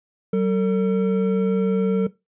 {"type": "tone pair together", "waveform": "triangle", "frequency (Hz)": [190.5, 450.9], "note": ["G3", "A4"], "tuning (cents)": [-49, 42], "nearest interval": "octave + minor third", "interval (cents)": 1491, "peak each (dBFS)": -18, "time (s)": [0.33, 2.07], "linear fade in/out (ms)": 5, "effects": ["noise-tail reverb RT60 0.2 s tail -17 dB re dry", "resampled to 8000 Hz"]}